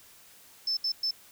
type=tone bursts at uneven times; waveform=sine; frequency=5274 Hz; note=E8; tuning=in tune; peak=-25 dBFS; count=3; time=0.67-0.77 / 0.84-0.92 / 1.03-1.11 s; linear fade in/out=5 ms; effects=tanh soft clip ceiling -21 dBFS + white hiss -55 dBFS RMS until 1.31 s